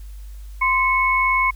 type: tone pair together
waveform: sine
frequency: 1038.7 / 2201 Hz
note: C6 / C#7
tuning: -13 / -13 cents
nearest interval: octave + minor second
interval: 1300 cents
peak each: -18 dBFS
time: 0.61-1.51 s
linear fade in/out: 10 ms
effects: added 50 Hz sine -33 dBFS peak until 1.55 s + white hiss -54 dBFS RMS until 1.55 s